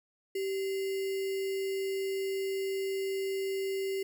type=tone with sample-and-hold; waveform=sine; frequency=387.7 Hz; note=G4; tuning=19 cents flat; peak=-30 dBFS; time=0.35-4.03 s; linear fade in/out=5 ms; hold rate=2450 Hz; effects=none